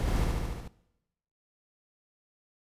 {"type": "noise with echo", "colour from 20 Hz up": "brown", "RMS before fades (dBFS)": -30, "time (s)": [0, 0.24], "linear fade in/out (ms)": 0, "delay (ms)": 73, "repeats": 6, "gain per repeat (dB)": -2, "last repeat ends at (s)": 0.678, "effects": ["noise-tail reverb RT60 0.9 s tail -19 dB re dry", "resampled to 32000 Hz"]}